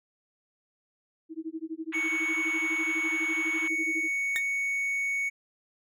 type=tone with tremolo; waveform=sine; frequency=321.5 Hz; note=E4; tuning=43 cents flat; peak=-30 dBFS; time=1.29-4.09 s; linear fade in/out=50 ms; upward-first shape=sine; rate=12 Hz; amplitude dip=100%
type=band-pass noise; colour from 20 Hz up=pink; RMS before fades=-42 dBFS; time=1.92-3.68 s; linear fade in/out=5 ms; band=930 to 3200 Hz; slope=48 dB/octave
type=tone; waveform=triangle; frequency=2225 Hz; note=C#7; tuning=6 cents sharp; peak=-25 dBFS; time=1.93-5.3 s; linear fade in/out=20 ms
type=tone with exponential decay; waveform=35% pulse; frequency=1837 Hz; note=A#6; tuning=26 cents flat; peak=-22 dBFS; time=4.36-4.43 s; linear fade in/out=0 ms; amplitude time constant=15 ms
effects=none